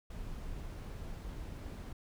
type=noise; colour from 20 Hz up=brown; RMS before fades=-43 dBFS; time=0.1-1.93 s; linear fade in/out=5 ms; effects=none